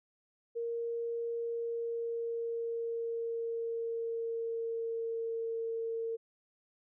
sine tone with pitch glide, 466.2 to 455.6 Hz, A#4 to A#4, 0 to -40 cents, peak -33 dBFS, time 0.55-6.17 s, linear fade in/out 20 ms, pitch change -40 cents, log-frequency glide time 1.31-5.67 s, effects none

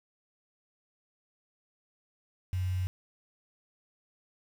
sine tone with quantisation, 91.8 Hz, F#2, 13 cents flat, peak -28 dBFS, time 2.53-2.87 s, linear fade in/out 0 ms, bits 8, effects none

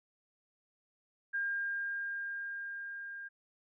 sine tone with level ramp, 1607 Hz, G6, 43 cents sharp, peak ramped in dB -31 to -42 dBFS, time 1.33-3.29 s, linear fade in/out 20 ms, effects none

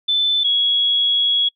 sine tone pair in turn, 3520 / 3337 Hz, A7 / G#7, 0 / +8 cents, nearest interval minor second, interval 92 cents, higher first, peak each -14 dBFS, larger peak neither, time 0.08-0.44 / 0.44-1.49 s, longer second, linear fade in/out 10 ms, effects noise-tail reverb RT60 0.1 s tail -25 dB re dry

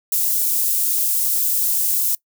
white high-pass noise, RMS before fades -19 dBFS, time 0.12-2.15 s, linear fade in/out 2 ms, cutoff 9500 Hz, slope 12 dB/octave, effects noise-tail reverb RT60 0.1 s tail -23 dB re dry

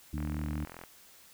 harmonic tone, 75.2 Hz, D2, 42 cents sharp, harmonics 1 / 2 / 3 / 4, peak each -35 / -38 / -40 / -41 dBFS, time 0.13-0.65 s, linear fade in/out 5 ms
click train, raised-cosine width 0.5 ms, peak -29 dBFS, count 29, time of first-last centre 0.18-0.837 s, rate 42.6 Hz
effects white hiss -57 dBFS RMS until 1.33 s

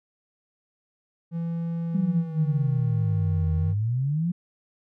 triangle tone with pitch glide, 167.5 to 157.19 Hz, E3 to D#3, +28 to +18 cents, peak -24 dBFS, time 1.31-3.75 s, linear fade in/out 50 ms, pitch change -110 cents, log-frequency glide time 1.86-2.71 s
sine exponential two-way sweep, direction down then up, 196 to 82.7 to 180.2 Hz, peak -22 dBFS, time 1.94-4.32 s, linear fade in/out 10 ms, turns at 3.55 s
effects none

